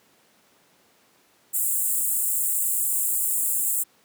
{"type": "high-pass noise", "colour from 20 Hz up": "pink", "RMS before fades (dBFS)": -24, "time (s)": [1.53, 3.84], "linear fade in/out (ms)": 20, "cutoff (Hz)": 7400, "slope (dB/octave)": 96, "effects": ["pink hiss -60 dBFS RMS until 4.04 s", "high-pass 200 Hz 12 dB/octave"]}